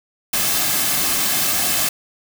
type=noise with comb filter; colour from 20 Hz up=white; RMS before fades=-19 dBFS; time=0.33-1.89 s; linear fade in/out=5 ms; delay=2.1 ms; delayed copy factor=-0.5; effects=none